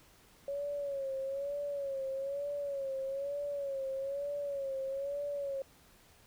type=tone with vibrato; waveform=sine; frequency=555 Hz; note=C#5; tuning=2 cents sharp; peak=-34 dBFS; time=0.48-5.62 s; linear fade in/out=2 ms; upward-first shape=sine; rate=1.1 Hz; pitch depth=66 cents each way; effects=pink hiss -62 dBFS RMS until 6.26 s